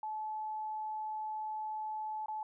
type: tone with dropouts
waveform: sine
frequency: 863 Hz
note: A5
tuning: 34 cents flat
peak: -36 dBFS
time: 0.03-2.43 s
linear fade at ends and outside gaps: 2 ms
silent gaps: 2.26-2.283 s
effects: none